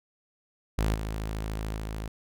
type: tone with level steps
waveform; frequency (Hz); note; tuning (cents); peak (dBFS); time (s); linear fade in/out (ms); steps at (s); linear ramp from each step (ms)
sawtooth; 53.6; A1; -45; -20 / -27 / -29; 0.78-2.08; 5; 0.94 / 1.76; 5
effects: none